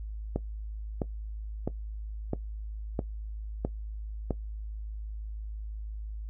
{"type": "click train", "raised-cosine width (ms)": 2, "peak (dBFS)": -15, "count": 7, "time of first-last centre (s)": [0.36, 4.307], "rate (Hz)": 1.52, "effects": ["noise-tail reverb RT60 0.1 s tail -17 dB re dry", "added 53 Hz sine -35 dBFS peak until 6.29 s"]}